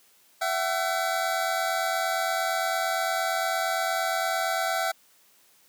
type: tone pair together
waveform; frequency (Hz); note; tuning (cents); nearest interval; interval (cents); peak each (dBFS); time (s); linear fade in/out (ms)
25% pulse; 669 / 757.7; E5 / F#5; +25 / +41; major second; 216; -24; 0.41-4.92; 10
effects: white hiss -60 dBFS RMS until 5.68 s + high-pass 150 Hz 12 dB/octave